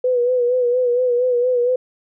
sine tone with vibrato, 493.9 Hz, B4, in tune, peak -14 dBFS, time 0.04-1.76 s, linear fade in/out 5 ms, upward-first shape sine, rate 4.3 Hz, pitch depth 51 cents each way, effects none

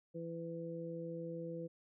harmonic tone, 166.9 Hz, E3, 22 cents sharp, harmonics 1 / 2 / 3, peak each -45 / -47 / -44 dBFS, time 0.14-1.68 s, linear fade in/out 20 ms, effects none

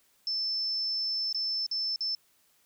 sine tone with dropouts, 5290 Hz, E8, 5 cents sharp, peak -28 dBFS, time 0.27-2.15 s, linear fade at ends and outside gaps 1 ms, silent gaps 1.327-1.346 / 1.664-1.713 / 1.96-2.007 s, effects white hiss -67 dBFS RMS until 2.65 s

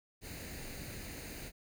pink noise with comb filter, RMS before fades -45 dBFS, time 0.21-1.52 s, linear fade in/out 50 ms, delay 0.45 ms, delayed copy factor +0.6, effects none

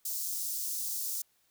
white high-pass noise, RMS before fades -35 dBFS, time 0.05-1.22 s, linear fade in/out 5 ms, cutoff 5200 Hz, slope 24 dB/octave, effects white hiss -71 dBFS RMS until 1.5 s

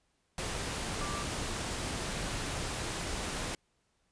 sine tone in noise, 1174.7 Hz, D6, in tune, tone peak -39 dBFS, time 1.01-1.23 s, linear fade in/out 2 ms, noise pink, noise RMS -36 dBFS, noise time 0.38-3.55 s, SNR -6 dB, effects pink hiss -75 dBFS RMS until 4.11 s + resampled to 22050 Hz

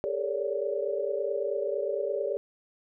sine tone cluster, 404.9 / 449.6 / 468.5 / 550 / 579 Hz, G#4 / A4 / A#4 / C#5 / D5, -44 / +37 / +9 / -14 / -25 cents, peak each -32 / -35 / -39 / -34 / -32 dBFS, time 0.04-2.37 s, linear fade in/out 0 ms, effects none

